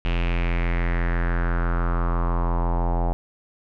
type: tone with low-pass filter sweep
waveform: square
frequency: 43 Hz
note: F1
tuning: 26 cents flat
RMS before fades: -22 dBFS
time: 0.05-3.13 s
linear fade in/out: 0 ms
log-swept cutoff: 2800 to 780 Hz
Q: 4.1
effects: none